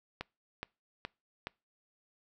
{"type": "click train", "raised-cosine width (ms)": 0.3, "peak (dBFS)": -21, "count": 4, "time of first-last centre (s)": [0.21, 1.471], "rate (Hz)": 2.38, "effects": ["noise-tail reverb RT60 0.3 s tail -26 dB re dry"]}